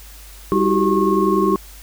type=tone cluster; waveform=sine; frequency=197.1 / 321.8 / 372.7 / 392.4 / 1086 Hz; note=G3 / E4 / F#4 / G4 / C#6; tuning=+10 / -42 / +13 / +2 / -36 cents; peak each=-20 dBFS; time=0.52-1.56 s; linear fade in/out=0 ms; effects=added 50 Hz sine -39 dBFS peak until 1.82 s + white hiss -43 dBFS RMS until 1.82 s